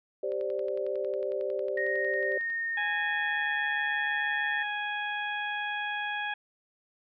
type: chord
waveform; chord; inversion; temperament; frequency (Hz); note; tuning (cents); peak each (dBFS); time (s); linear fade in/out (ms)
sine; G suspended fourth; none; just; 392 / 522.7 / 588; G4 / C5 / D5; 0 / -2 / +2; -33; 0.23-2.38; 5
type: click train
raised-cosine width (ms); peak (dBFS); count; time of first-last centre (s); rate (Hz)
0.3; -35; 25; 0.32-2.502; 11
type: tone with pitch glide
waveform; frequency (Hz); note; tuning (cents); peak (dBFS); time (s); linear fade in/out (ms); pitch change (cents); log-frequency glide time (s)
sine; 1864.7 to 1807.4; A#6 to A6; 0 to +46; -29; 1.77-4.63; 5; -54; 1.92-3.56
type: harmonic tone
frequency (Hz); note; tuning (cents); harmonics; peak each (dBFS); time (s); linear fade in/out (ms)
830.6; G#5; 0; 1 / 2 / 3 / 4; -35 / -33 / -38 / -41; 2.77-6.34; 5
effects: none